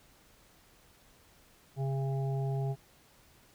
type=harmonic tone; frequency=135.5 Hz; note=C#3; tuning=39 cents flat; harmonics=1 / 3 / 5 / 6; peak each=-30 / -40 / -44 / -46 dBFS; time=1.76-2.76 s; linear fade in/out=50 ms; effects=pink hiss -62 dBFS RMS until 3.54 s